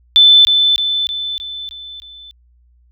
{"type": "tone with echo", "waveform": "sine", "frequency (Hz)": 3520, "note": "A7", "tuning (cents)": 0, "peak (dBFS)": -4, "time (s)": [0.16, 0.45], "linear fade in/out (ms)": 0, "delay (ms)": 310, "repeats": 6, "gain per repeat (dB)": -5, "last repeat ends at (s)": 2.31, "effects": ["added 60 Hz sine -49 dBFS peak until 2.91 s"]}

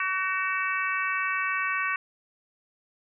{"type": "harmonic tone with a mistuned harmonic", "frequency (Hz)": 378.2, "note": "F#4", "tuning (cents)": 38, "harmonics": [3, 4, 5, 6, 7], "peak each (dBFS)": [-30, -31, -32, -33, -33], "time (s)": [0, 1.96], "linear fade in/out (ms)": 2, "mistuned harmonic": 5, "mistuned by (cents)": -32, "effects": []}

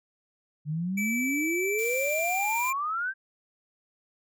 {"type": "exponential sweep", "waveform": "sine", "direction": "up", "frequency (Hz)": [145.4, 1602], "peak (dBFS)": -27, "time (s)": [0.65, 3.14], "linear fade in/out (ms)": 50}
{"type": "tone with pitch glide", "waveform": "square", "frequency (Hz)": [2310, 2375], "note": ["D7", "D7"], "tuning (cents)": [-29, 19], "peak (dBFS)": -29, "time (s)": [0.97, 2.73], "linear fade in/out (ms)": 10, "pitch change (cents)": 48, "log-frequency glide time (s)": [1.53, 2.3]}
{"type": "noise", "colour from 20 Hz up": "blue", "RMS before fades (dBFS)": -40, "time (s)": [1.78, 2.71], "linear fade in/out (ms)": 10}
{"effects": []}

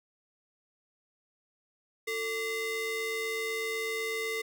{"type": "ring-modulated tone", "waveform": "45% pulse", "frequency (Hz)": 804, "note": "G5", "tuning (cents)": 44, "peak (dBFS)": -28, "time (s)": [2.07, 4.42], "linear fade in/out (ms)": 10, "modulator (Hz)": 1250, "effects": []}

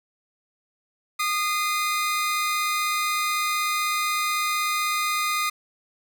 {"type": "tone pair together", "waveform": "sawtooth", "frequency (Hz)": [1229, 2067], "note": ["D#6", "C7"], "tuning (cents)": [-22, -22], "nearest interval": "major sixth", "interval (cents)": 900, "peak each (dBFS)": [-20, -25], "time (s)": [1.19, 5.5], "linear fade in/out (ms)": 10, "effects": []}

